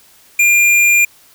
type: tone with tanh clipping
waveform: sine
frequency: 2400 Hz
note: D7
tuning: 37 cents sharp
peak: -9 dBFS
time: 0.39-1.05 s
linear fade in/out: 5 ms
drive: 17 dB
effects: white hiss -47 dBFS RMS until 1.34 s